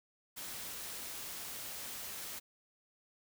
white noise, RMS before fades -44 dBFS, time 0.36-2.4 s, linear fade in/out 20 ms, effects none

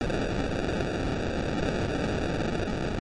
white noise with sample-and-hold, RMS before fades -28 dBFS, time 0.01-2.99 s, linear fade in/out 0 ms, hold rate 1050 Hz, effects low-pass 5000 Hz 12 dB/octave + MP3 48 kbps

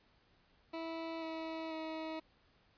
20% pulse tone with pitch steps, 327.3 / 322.8 / 318.3 Hz, E4 / E4 / D#4, -12 / -36 / +39 cents, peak -35 dBFS, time 0.73-2.2 s, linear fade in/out 10 ms, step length 490 ms, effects pink hiss -70 dBFS RMS until 2.77 s + resampled to 11025 Hz

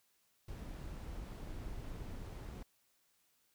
brown noise with amplitude modulation, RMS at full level -44 dBFS, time 0.48-2.63 s, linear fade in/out 5 ms, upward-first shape sine, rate 282 Hz, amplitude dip 30%, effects white hiss -75 dBFS RMS until 3.54 s

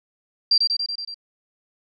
sine tone with echo, 4724 Hz, D8, 9 cents sharp, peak -13 dBFS, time 0.51-0.58 s, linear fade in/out 5 ms, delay 94 ms, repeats 6, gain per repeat -3 dB, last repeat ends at 1.144 s, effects none

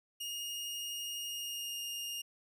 sawtooth tone with pitch glide, 2852 to 2832 Hz, F7 to F7, +36 to +23 cents, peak -35 dBFS, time 0.2-2.22 s, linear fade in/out 10 ms, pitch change -13 cents, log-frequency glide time 1.3-1.81 s, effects none

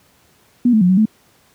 sine tone with pitch steps, 243.6 / 217.5 / 179.5 / 187 / 216.8 Hz, B3 / A3 / F3 / F#3 / A3, -24 / -20 / +48 / +19 / -25 cents, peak -9 dBFS, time 0.65-1.055 s, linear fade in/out 5 ms, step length 81 ms, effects pink hiss -54 dBFS RMS until 1.54 s + high-pass 80 Hz 12 dB/octave

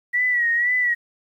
sine tone with vibrato, 1930 Hz, B6, 40 cents flat, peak -17 dBFS, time 0.13-0.95 s, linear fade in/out 20 ms, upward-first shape sine, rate 2 Hz, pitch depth 64 cents each way, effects 9-bit

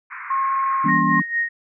pink band-pass noise, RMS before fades -34 dBFS, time 0.1-0.92 s, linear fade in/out 20 ms, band 1000 to 2300 Hz, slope 96 dB/octave
sine tone with pitch glide, 1077 to 1066.5 Hz, C6 to C6, +50 to +33 cents, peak -18 dBFS, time 0.3-1.2 s, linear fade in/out 5 ms, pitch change -17 cents, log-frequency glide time 0.75-0.96 s
sine chord, E diminished seventh, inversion none, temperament just, 164.81 / 197.78 / 237.3 / 284.8 Hz, E3 / G3 / Bb3 / Db4, 0 / +16 / +31 / +47 cents, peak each -24 dBFS, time 0.84-1.22 s, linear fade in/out 10 ms
sine tone with tremolo, 1864.7 Hz, A#6, in tune, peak -17 dBFS, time 0.88-1.49 s, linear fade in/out 10 ms, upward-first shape sine, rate 4.4 Hz, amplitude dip 75%
effects none

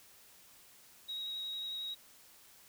triangle tone with vibrato, 3805 Hz, A#7, 35 cents sharp, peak -35 dBFS, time 1.08-1.95 s, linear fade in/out 20 ms, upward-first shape sine, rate 11 Hz, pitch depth 9 cents each way, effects tanh soft clip ceiling -35 dBFS + white hiss -60 dBFS RMS until 2.68 s

